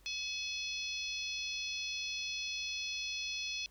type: harmonic tone with a mistuned harmonic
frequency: 854 Hz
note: G#5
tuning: 48 cents sharp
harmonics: 3 / 4 / 5 / 6 / 7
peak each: -40 / -42 / -44 / -46 / -47 dBFS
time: 0.06-3.66 s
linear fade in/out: 0 ms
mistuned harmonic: 7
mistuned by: -27 cents
effects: added 48 Hz sine -62 dBFS peak until 3.7 s + pink hiss -67 dBFS RMS until 3.7 s